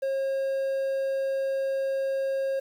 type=tone; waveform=triangle; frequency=540 Hz; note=C#5; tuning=45 cents flat; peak=-23 dBFS; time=0.02-2.6 s; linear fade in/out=10 ms; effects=9-bit